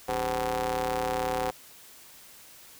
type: ring-modulated tone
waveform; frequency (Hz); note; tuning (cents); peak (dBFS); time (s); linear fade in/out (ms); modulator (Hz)
sawtooth; 118; A#2; +22; -20; 0.08-1.51; 10; 632
effects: white hiss -51 dBFS RMS until 2.79 s